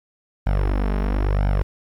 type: tone with flanger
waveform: sawtooth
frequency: 49 Hz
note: G1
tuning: in tune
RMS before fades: -20 dBFS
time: 0.46-1.63 s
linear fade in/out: 10 ms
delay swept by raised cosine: 1.3 to 4.8 ms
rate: 1 Hz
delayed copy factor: +0.95
effects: low-pass 2000 Hz 12 dB/octave + 9-bit